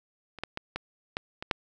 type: clicks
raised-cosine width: 0.3 ms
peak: -27 / -15 / -17 / -16 / -14 / -20 / -8 dBFS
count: 7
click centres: 0.387 / 0.436 / 0.574 / 0.76 / 1.169 / 1.425 / 1.512 s
effects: none